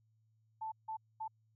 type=tone bursts at uneven times; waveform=sine; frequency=880 Hz; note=A5; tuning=in tune; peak=-38 dBFS; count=3; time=0.61-0.72 / 0.88-0.97 / 1.2-1.28 s; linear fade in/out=10 ms; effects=added 110 Hz sine -70 dBFS peak until 1.55 s